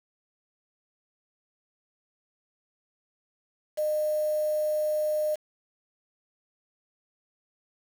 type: tone with quantisation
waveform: sine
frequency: 610 Hz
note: D#5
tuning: 34 cents flat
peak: -24 dBFS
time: 3.77-5.36 s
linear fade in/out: 20 ms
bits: 7
effects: none